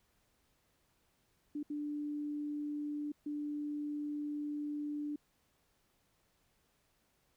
sine tone bursts at uneven times, 294.8 Hz, D4, 7 cents sharp, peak -36 dBFS, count 3, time 1.55-1.63 / 1.7-3.12 / 3.26-5.16 s, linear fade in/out 5 ms, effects pink hiss -75 dBFS RMS until 7.36 s

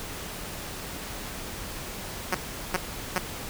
5% pulse tone bursts, 183.5 Hz, F#3, 14 cents flat, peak -12 dBFS, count 3, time 2.32-3.184 s, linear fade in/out 5 ms, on 28 ms, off 390 ms, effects pink hiss -37 dBFS RMS until 3.49 s

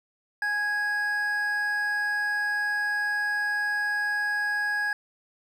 triangle tone pair together, 834.3 / 1657 Hz, G#5 / G#6, +8 / -4 cents, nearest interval octave, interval 1188 cents, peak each -33 / -23 dBFS, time 0.42-4.93 s, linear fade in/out 2 ms, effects none

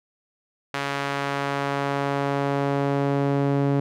sawtooth tone with band-pass filter sweep, 140.3 Hz, C#3, 21 cents sharp, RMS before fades -24 dBFS, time 0.74-3.8 s, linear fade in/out 2 ms, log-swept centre 1800 to 310 Hz, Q 0.71, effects none

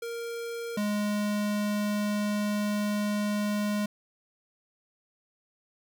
square tone pair in turn, 466.2 / 207.7 Hz, A#4 / G#3, 0 / 0 cents, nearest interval octave + major second, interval 1400 cents, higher first, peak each -34 / -27 dBFS, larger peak second, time 0.02-0.77 / 0.77-3.86 s, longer second, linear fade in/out 5 ms, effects none

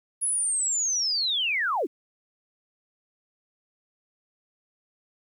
sine linear sweep, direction down, 10548 to 236.4 Hz, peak -23 dBFS, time 0.21-1.87 s, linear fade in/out 20 ms, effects 10-bit

